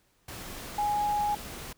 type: tone in noise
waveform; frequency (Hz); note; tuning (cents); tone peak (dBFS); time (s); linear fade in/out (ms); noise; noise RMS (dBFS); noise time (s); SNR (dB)
sine; 830.6; G#5; 0; -25; 0.78-1.35; 5; pink; -41; 0.28-1.73; +13
effects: pink hiss -68 dBFS RMS until 1.77 s